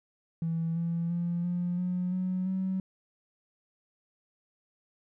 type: tone with pitch steps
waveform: triangle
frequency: 164.81 / 168.56 / 172.41 / 176.33 / 180.35 / 184.46 / 188.66 Hz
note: E3 / E3 / F3 / F3 / F#3 / F#3 / F#3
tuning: 0 / +39 / -22 / +17 / -44 / -5 / +34 cents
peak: -24 dBFS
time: 0.42-2.8 s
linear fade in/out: 2 ms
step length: 340 ms
effects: tanh soft clip ceiling -25 dBFS